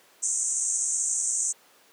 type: band-pass noise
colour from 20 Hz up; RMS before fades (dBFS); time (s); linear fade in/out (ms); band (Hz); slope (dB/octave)
white; -27; 0.22-1.53; 20; 6200 to 8600; 96
effects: pink hiss -57 dBFS RMS until 1.92 s + high-pass 400 Hz 12 dB/octave